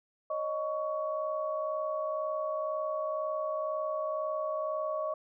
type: tone cluster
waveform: sine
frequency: 558 / 620 / 1120 Hz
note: C#5 / D#5 / C#6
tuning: +11 / -6 / +18 cents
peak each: -40 / -32 / -36 dBFS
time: 0.3-5.14 s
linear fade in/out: 5 ms
effects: none